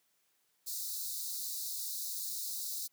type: high-pass noise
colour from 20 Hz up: white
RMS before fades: -39 dBFS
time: 0.66-2.88 s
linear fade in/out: 20 ms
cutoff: 3800 Hz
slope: 96 dB/octave
effects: white hiss -75 dBFS RMS until 2.92 s + high-pass 150 Hz 12 dB/octave